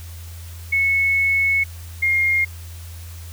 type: tone pair in turn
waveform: sine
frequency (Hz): 2200 / 2130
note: C#7 / C7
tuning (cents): -14 / +30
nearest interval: minor second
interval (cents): 56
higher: first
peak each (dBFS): -15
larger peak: neither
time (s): 0.72-1.64 / 2.02-2.45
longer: first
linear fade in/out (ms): 10
effects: added 84 Hz sine -33 dBFS peak until 3.32 s + white hiss -44 dBFS RMS until 3.32 s